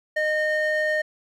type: ring-modulated tone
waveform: triangle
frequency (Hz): 1226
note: D#6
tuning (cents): -26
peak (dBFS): -15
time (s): 0.16-1.02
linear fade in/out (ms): 10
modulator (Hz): 611
effects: tanh soft clip ceiling -12 dBFS